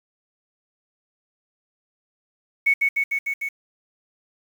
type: tone with echo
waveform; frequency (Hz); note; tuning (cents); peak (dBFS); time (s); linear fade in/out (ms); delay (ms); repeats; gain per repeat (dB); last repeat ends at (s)
sine; 2217; C#7; 0; -14; 2.66-2.74; 10; 150; 5; -2; 3.49
effects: 7-bit